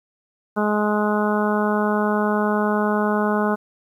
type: harmonic tone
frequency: 210 Hz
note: G#3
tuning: 19 cents sharp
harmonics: 1 / 2 / 3 / 4 / 5 / 6 / 7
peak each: -21 / -24 / -26 / -27 / -28 / -29 / -29 dBFS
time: 0.56-3.56 s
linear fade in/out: 20 ms
effects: 9-bit